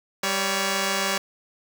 5% pulse tone pair together, 196 / 561.5 Hz, G3 / C#5, 0 / +22 cents, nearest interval octave + tritone, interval 1822 cents, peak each -14 dBFS, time 0.23-1.18 s, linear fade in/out 5 ms, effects none

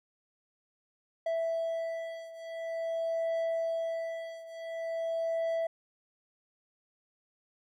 triangle beating tone pair, 659.3 / 659.77 Hz, E5 / E5, 0 / +1 cents, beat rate 0.47 Hz, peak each -31 / -34 dBFS, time 1.26-5.67 s, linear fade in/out 5 ms, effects none

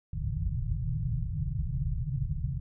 white low-pass noise, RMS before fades -31 dBFS, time 0.13-2.6 s, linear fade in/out 5 ms, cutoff 160 Hz, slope 96 dB/octave, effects none

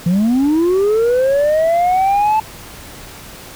sine linear sweep, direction up, 164.81 to 880 Hz, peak -8 dBFS, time 0.06-2.4 s, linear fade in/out 5 ms, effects tanh soft clip ceiling -10 dBFS + pink hiss -35 dBFS RMS until 3.55 s

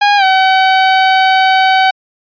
sawtooth tone with pitch glide, 819 to 759.8 Hz, G#5 to F#5, -24 to +46 cents, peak -3 dBFS, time 0.01-1.91 s, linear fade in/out 10 ms, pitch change -130 cents, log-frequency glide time 0.17-0.24 s, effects resampled to 11025 Hz

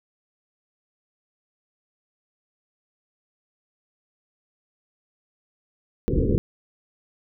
pink low-pass noise, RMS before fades -21 dBFS, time 6.08-6.38 s, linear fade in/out 0 ms, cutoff 500 Hz, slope 96 dB/octave, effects none

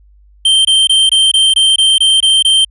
square tone bursts, 3136 Hz, G7, in tune, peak -7 dBFS, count 10, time 0.45-2.648 s, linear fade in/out 5 ms, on 200 ms, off 22 ms, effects added 50 Hz sine -42 dBFS peak until 2.7 s + resampled to 24000 Hz

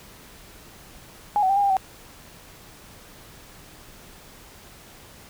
sine tone with pitch steps, 828 / 754 / 788 / 810 / 796 / 763 Hz, G#5 / F#5 / G5 / G#5 / G5 / G5, -5 / +32 / +9 / -43 / +26 / -47 cents, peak -17 dBFS, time 1.36-1.768 s, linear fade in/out 0 ms, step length 68 ms, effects pink hiss -47 dBFS RMS until 5.29 s

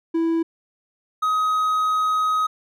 triangle tone pair in turn, 329.6 / 1261.8 Hz, E4 / D#6, 0 / +24 cents, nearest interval octave + major seventh, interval 2324 cents, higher second, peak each -16 dBFS, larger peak neither, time 0.14-0.43 / 1.22-2.47 s, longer second, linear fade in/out 10 ms, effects none

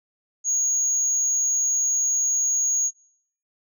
sine tone, 6645 Hz, G#8, in tune, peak -18 dBFS, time 0.44-2.91 s, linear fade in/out 50 ms, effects noise-tail reverb RT60 0.6 s tail -24 dB re dry + tanh soft clip ceiling -17 dBFS

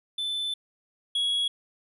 triangle tone pair in turn, 3520 / 3335 Hz, A7 / G#7, 0 / +7 cents, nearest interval minor second, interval 93 cents, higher first, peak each -26 / -22 dBFS, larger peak second, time 0.18-0.54 / 1.15-1.48 s, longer first, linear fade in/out 5 ms, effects resampled to 32000 Hz

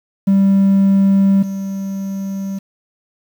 triangle tone pair in turn, 195.6 / 194.84 Hz, G3 / G3, -4 / -10 cents, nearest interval unison, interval 6 cents, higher first, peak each -6 / -18 dBFS, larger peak first, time 0.27-1.43 / 1.43-2.59 s, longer neither, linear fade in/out 10 ms, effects tanh soft clip ceiling -3 dBFS + 7-bit

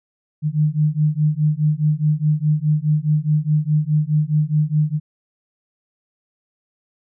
sine beating tone pair, 149.6 / 154.4 Hz, D3 / D#3, +32 / -13 cents, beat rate 4.8 Hz, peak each -18 dBFS, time 0.42-5 s, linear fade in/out 50 ms, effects none

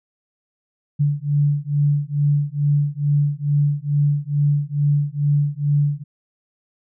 sine beating tone pair, 144 / 146.3 Hz, D3 / D3, -34 / -6 cents, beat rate 2.3 Hz, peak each -19 / -19 dBFS, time 0.99-6.04 s, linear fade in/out 20 ms, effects none

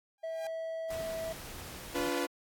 sawtooth tone with exponential growth, 805 Hz, G5, 46 cents sharp, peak -36 dBFS, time 0.18-0.47 s, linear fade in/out 2 ms, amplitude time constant 63 ms
triangle tone, 651 Hz, E5, 22 cents flat, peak -33 dBFS, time 0.23-1.33 s, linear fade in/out 10 ms
pink noise, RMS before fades -45 dBFS, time 0.9-2.1 s, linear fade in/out 5 ms
sawtooth chord, B diminished, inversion first, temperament equal with one note detuned, 286.5 / 349.2 / 493.9 Hz, D4 / F4 / B4, -43 / 0 / 0 cents, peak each -31 dBFS, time 1.94-2.27 s, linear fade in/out 20 ms
effects AAC 64 kbps

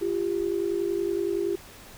sine tone pair together, 346 / 396.7 Hz, F4 / G4, -16 / +21 cents, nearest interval major second, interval 237 cents, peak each -27 dBFS, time 0.01-1.56 s, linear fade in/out 10 ms, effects pink hiss -47 dBFS RMS until 1.97 s

